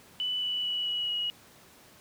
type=tone with pitch steps; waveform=sine; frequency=2985 / 2964 / 2944 / 2924 / 2903 Hz; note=F#7 / F#7 / F#7 / F#7 / F#7; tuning=+15 / +2 / -9 / -21 / -34 cents; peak=-28 dBFS; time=0.2-1.3 s; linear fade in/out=0 ms; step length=220 ms; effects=pink hiss -55 dBFS RMS until 2 s + high-pass 100 Hz 12 dB/octave